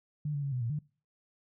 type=tone with pitch steps; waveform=sine; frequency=149.2 / 143.1 / 139.5 / 125.7 / 116.2 / 149.2 Hz; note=D3 / D3 / C#3 / B2 / A#2 / D3; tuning=+28 / -45 / +11 / +31 / -5 / +28 cents; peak=-30 dBFS; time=0.25-0.79 s; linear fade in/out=5 ms; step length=90 ms; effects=noise-tail reverb RT60 0.4 s tail -24 dB re dry